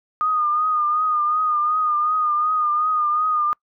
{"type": "tone with vibrato", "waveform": "sine", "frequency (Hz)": 1226, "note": "D#6", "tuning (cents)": -26, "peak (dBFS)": -17, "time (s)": [0.21, 3.53], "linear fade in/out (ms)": 0, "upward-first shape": "triangle", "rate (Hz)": 2.7, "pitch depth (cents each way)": 52, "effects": ["noise-tail reverb RT60 0.1 s tail -26 dB re dry"]}